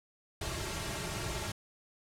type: noise with comb filter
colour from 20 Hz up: pink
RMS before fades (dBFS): -37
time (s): 0.41-1.52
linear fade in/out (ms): 5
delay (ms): 4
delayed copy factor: -0.75
effects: low-pass 10000 Hz 12 dB/octave